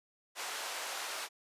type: band-pass noise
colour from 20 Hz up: pink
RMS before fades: -40 dBFS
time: 0.35-1.29 s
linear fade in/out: 50 ms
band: 630 to 10000 Hz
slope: 12 dB/octave
effects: high-pass 400 Hz 12 dB/octave + resampled to 32000 Hz